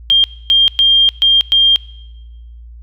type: tone bursts at uneven times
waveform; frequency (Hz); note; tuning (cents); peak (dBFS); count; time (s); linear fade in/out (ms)
sine; 3200; G7; +35; -6; 5; 0.1-0.24 / 0.5-0.68 / 0.79-1.09 / 1.22-1.41 / 1.52-1.76; 0
effects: noise-tail reverb RT60 1.0 s tail -20 dB re dry + added 58 Hz sine -32 dBFS peak until 2.82 s